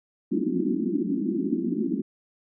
white band-pass noise, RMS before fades -26 dBFS, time 0.31-2.02 s, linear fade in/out 10 ms, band 180 to 360 Hz, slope 96 dB/octave, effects none

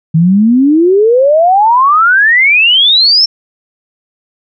sine exponential sweep, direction up, 155.56 to 5470 Hz, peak -4 dBFS, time 0.14-3.26 s, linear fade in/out 10 ms, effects none

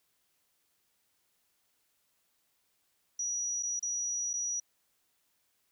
sine tone with dropouts, 5820 Hz, F#8, 29 cents flat, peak -31 dBFS, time 3.19-4.6 s, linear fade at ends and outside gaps 5 ms, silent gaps 3.627-3.631 / 3.795-3.826 / 4.333-4.337 s, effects white hiss -75 dBFS RMS until 5.71 s

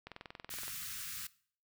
click train, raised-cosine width 0.3 ms, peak -29 dBFS, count 14, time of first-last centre 0.07-0.68 s, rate 21.3 Hz
white band-stop noise, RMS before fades -43 dBFS, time 0.5-1.27 s, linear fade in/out 5 ms, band 200 to 1200 Hz, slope 48 dB/octave
effects noise-tail reverb RT60 0.5 s tail -20 dB re dry

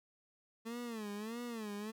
30% pulse tone with vibrato, 222.2 Hz, A3, 17 cents sharp, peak -38 dBFS, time 0.65-1.92 s, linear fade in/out 20 ms, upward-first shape sine, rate 1.6 Hz, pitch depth 150 cents each way, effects none

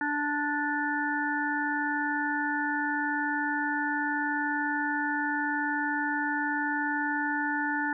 harmonic tone, 293.2 Hz, D4, 3 cents flat, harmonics 1 / 3 / 5 / 6, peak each -32 / -32 / -32 / -32 dBFS, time 0.01-7.93 s, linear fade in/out 2 ms, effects none

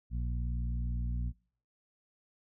harmonic tone with a mistuned harmonic, 59.5 Hz, A#1, 36 cents sharp, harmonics 1 / 2 / 3 / 4, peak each -32 / -39 / -44 / -48 dBFS, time 0.1-1.33 s, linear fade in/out 50 ms, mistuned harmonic 1, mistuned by -20 cents, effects noise-tail reverb RT60 0.5 s tail -24 dB re dry

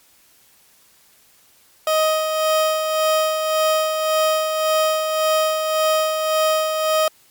30% pulse tone with tremolo, 627 Hz, D#5, 13 cents sharp, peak -12 dBFS, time 1.87-7.08 s, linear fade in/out 2 ms, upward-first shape sine, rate 1.8 Hz, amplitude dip 45%, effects white hiss -54 dBFS RMS until 7.3 s + MP3 96 kbps

